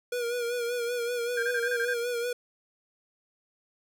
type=tone with vibrato; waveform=square; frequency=479.4 Hz; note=A#4; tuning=48 cents sharp; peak=-29 dBFS; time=0.12-2.33 s; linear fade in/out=5 ms; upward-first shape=sine; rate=5.2 Hz; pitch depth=47 cents each way
type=tone bursts; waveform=sine; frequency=1587 Hz; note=G6; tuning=21 cents sharp; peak=-27 dBFS; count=7; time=1.37-1.938 s; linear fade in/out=5 ms; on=58 ms; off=27 ms
effects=none